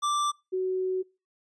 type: tone pair in turn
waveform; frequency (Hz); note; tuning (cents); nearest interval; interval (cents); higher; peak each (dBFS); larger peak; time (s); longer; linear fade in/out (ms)
square / sine; 1174.7 / 373; D6 / F#4; 0 / +14; octave + minor sixth; 1986; first; -25; neither; 0.02-0.32 / 0.52-1.03; second; 20
effects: noise-tail reverb RT60 0.3 s tail -25 dB re dry + resampled to 22050 Hz